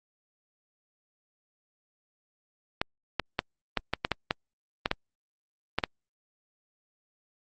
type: clicks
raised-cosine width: 0.3 ms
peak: -9 dBFS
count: 12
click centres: 2.815 / 3.197 / 3.391 / 3.773 / 3.936 / 4.049 / 4.117 / 4.309 / 4.859 / 4.914 / 5.786 / 5.838 s
effects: Opus 48 kbps